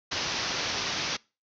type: low-pass noise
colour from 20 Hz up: white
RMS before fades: -31 dBFS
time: 0.11-1.17 s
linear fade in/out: 10 ms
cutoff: 6100 Hz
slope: 96 dB/octave
effects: noise-tail reverb RT60 0.3 s tail -24 dB re dry + high-pass 60 Hz 12 dB/octave